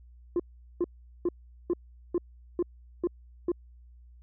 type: tone bursts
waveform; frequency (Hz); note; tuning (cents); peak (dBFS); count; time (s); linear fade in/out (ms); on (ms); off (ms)
sine; 349.2; F4; 0; -21; 8; 0.36-3.518; 2; 36; 410
effects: tanh soft clip ceiling -22 dBFS + added 60 Hz sine -50 dBFS peak until 4.22 s

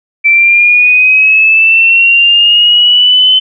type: linear sweep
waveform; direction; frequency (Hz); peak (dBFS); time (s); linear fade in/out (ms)
sine; up; 2326 to 3054; -3; 0.24-3.4; 20
effects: none

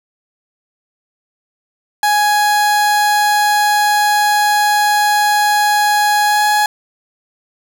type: tone with pitch glide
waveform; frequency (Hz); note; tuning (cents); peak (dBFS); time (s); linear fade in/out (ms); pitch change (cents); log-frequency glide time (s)
30% pulse; 833 to 838.8; G#5 to G#5; +5 to +17; -8; 2.03-6.66; 2; +12; 6.25-6.43
effects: none

